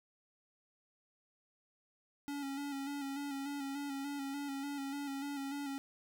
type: tone with vibrato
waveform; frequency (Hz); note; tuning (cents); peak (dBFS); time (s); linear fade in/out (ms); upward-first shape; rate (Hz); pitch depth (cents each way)
square; 279.7; C#4; +16; -39; 2.28-5.78; 0; square; 3.4; 33
effects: none